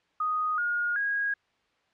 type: tone with pitch steps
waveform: sine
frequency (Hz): 1244.5 / 1429.6 / 1642.1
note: D#6 / F6 / G#6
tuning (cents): 0 / +40 / -20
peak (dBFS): -25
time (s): 0.2-1.34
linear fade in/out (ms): 5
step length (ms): 380
effects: white hiss -69 dBFS RMS until 1.93 s + low-pass 3000 Hz 12 dB/octave